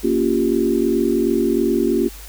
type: chord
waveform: sine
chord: G half-diminished seventh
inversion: first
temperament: equal with one note detuned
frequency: 233.1 / 279.8 / 349.2 / 392 Hz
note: Bb3 / Db4 / F4 / G4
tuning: 0 / +16 / 0 / 0 cents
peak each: -21 / -21 / -19 / -21 dBFS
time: 0.03-2.09 s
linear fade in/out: 20 ms
effects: added 50 Hz sine -36 dBFS peak until 2.28 s + white hiss -40 dBFS RMS until 2.28 s